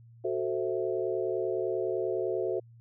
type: chord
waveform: sine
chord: F# half-diminished seventh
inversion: none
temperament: equal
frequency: 370 / 440 / 523.3 / 659.3 Hz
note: F#4 / A4 / C5 / E5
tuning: 0 / 0 / 0 / 0 cents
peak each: -31 / -33 / -35 / -36 dBFS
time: 0.24-2.6 s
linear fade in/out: 10 ms
effects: added 116 Hz sine -51 dBFS peak until 2.8 s